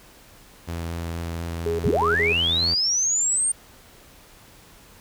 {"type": "tone with vibrato", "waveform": "sawtooth", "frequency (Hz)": 84, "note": "E2", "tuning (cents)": 33, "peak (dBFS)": -24, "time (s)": [0.67, 2.75], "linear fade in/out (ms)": 20, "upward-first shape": "square", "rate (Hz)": 4.2, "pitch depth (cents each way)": 9}
{"type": "tone bursts", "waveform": "sine", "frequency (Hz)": 415.3, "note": "G#4", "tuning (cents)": 0, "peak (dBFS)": -22, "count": 4, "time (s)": [1.66, 2.324], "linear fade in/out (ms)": 2, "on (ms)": 130, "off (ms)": 48}
{"type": "linear sweep", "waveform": "sine", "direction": "up", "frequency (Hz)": [51.91, 8860], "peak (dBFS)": -19, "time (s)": [1.85, 3.52], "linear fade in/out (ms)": 5}
{"effects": ["pink hiss -50 dBFS RMS until 5 s"]}